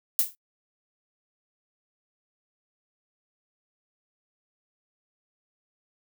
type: noise with exponential decay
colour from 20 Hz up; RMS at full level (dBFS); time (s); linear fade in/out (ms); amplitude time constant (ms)
violet; -18; 0.19-0.35; 0; 33
effects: noise-tail reverb RT60 0.1 s tail -24 dB re dry